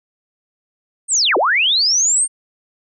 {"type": "linear two-way sweep", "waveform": "sine", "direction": "down then up", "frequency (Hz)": [8870, 314.8, 8870], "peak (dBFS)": -12, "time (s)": [1.08, 2.28], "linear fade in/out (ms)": 50, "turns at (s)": 1.37, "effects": []}